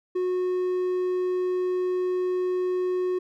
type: tone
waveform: triangle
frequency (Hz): 365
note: F#4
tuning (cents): -24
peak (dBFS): -21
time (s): 0.15-3.19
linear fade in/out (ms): 10
effects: none